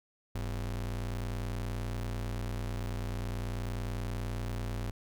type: ring-modulated tone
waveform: square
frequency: 74.9 Hz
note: D2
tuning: 35 cents sharp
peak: -31 dBFS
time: 0.35-4.91 s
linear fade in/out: 5 ms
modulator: 30.2 Hz
effects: none